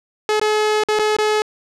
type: tone with dropouts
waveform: sawtooth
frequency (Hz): 426.6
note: G#4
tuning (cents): +46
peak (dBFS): -11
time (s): 0.29-1.42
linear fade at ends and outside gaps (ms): 1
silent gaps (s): 0.397-0.414 / 0.836-0.886 / 0.989-0.994 / 1.166-1.186
effects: low-pass 7000 Hz 12 dB/octave